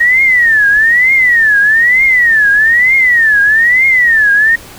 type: tone with vibrato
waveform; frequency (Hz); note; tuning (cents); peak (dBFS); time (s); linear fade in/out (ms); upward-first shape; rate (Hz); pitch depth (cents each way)
sine; 1864.7; A#6; 0; -5; 0-4.56; 10; triangle; 1.1; 250
effects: pink hiss -33 dBFS RMS until 4.78 s